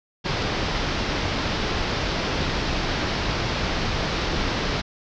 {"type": "low-pass noise", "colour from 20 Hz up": "pink", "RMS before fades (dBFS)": -25, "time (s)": [0.24, 4.82], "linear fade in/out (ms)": 20, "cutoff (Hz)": 5500, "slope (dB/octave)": 48, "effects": []}